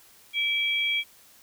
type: tone pair together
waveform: sine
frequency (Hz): 2323 / 3285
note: D7 / G#7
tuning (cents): -20 / -20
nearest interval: tritone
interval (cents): 600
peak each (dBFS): -25 / -27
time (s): 0.33-1.04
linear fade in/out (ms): 50
effects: white hiss -55 dBFS RMS until 1.42 s